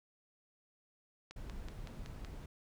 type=click train; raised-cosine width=0.2 ms; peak=-32 dBFS; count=6; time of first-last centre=1.31-2.248 s; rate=5.33 Hz
type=noise; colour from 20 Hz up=brown; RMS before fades=-46 dBFS; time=1.36-2.46 s; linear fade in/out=5 ms
effects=none